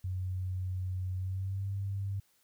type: tone with pitch glide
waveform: sine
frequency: 92.5 to 98.57 Hz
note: F#2 to G2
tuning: 0 to +10 cents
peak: -32 dBFS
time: 0.04-2.2 s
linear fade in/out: 5 ms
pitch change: +110 cents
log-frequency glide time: 1.16-1.68 s
effects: white hiss -70 dBFS RMS until 2.43 s